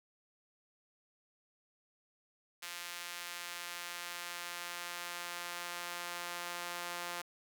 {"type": "tone with high-pass filter sweep", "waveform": "sawtooth", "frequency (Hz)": 174.61, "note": "F3", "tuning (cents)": 0, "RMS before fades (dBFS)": -43, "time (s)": [2.62, 7.22], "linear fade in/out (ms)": 10, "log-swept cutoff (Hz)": [1900, 860], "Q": 0.73, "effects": ["10-bit"]}